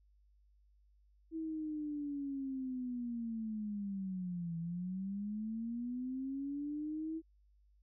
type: linear two-way sweep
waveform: sine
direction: down then up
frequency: 325.7 to 164.81 to 325.7 Hz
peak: -37 dBFS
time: 1.31-7.22 s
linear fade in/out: 50 ms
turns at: 4.58 s
effects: added 50 Hz sine -65 dBFS peak until 7.82 s